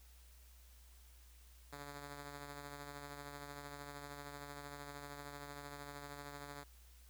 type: tone with tremolo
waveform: 5% pulse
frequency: 143.4 Hz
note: D3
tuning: 41 cents flat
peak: -35 dBFS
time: 1.72-6.64 s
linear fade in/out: 10 ms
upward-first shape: triangle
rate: 13 Hz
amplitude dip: 45%
effects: added 60 Hz sine -59 dBFS peak until 7.09 s + white hiss -67 dBFS RMS until 7.09 s